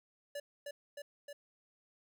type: tone with echo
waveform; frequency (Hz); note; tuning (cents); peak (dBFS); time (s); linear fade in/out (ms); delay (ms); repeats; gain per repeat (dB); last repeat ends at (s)
square; 576; D5; -34; -40; 0.35-0.4; 5; 310; 3; -2; 1.33
effects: none